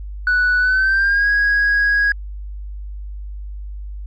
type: tone with pitch glide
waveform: sine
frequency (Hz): 1481 to 1652.8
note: F#6 to G#6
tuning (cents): +1 to -9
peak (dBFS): -11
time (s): 0.27-2.12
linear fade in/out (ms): 2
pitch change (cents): +190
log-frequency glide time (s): 0.59-1.28
effects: tanh soft clip ceiling -11 dBFS + added 50 Hz sine -27 dBFS peak until 4.06 s